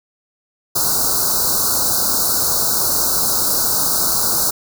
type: band-stop noise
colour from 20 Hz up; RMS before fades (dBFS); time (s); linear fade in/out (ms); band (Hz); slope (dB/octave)
white; -17; 0.75-4.51; 10; 1500 to 4000; 96
effects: none